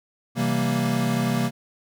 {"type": "chord", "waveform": "square", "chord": "C dominant seventh", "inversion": "none", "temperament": "equal with one note detuned", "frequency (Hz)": [130.81, 164.81, 194.08, 233.1], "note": ["C3", "E3", "G3", "Bb3"], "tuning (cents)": [0, 0, -17, 0], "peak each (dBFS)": [-27, -30, -29, -25], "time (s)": [0.35, 1.51], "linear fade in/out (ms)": 50, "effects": []}